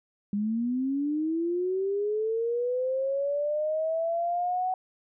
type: linear sweep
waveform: sine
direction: up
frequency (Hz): 200 to 749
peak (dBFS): -25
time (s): 0.33-4.74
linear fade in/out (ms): 2
effects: none